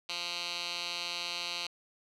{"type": "tone with band-pass filter", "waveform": "10% pulse", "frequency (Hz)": 173.9, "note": "F3", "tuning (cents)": -7, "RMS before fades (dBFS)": -37, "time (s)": [0.09, 1.67], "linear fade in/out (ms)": 5, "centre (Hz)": 3700, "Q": 3.4, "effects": []}